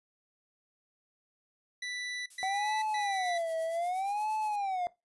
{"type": "tone bursts", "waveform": "25% pulse", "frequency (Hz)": 1975.5, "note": "B6", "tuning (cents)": 0, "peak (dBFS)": -32, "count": 3, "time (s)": [1.82, 3.38], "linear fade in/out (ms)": 5, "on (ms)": 440, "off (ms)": 120}
{"type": "noise with tremolo", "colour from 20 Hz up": "violet", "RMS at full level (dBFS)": -46, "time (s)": [2.3, 4.56], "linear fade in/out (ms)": 5, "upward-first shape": "sine", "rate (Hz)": 8.5, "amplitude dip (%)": 60}
{"type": "tone with vibrato", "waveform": "triangle", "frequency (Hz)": 750, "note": "F#5", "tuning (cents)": 23, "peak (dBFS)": -28, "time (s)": [2.43, 4.87], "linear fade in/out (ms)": 0, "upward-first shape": "sine", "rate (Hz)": 0.65, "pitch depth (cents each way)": 250}
{"effects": ["noise-tail reverb RT60 0.2 s tail -18 dB re dry", "resampled to 24000 Hz"]}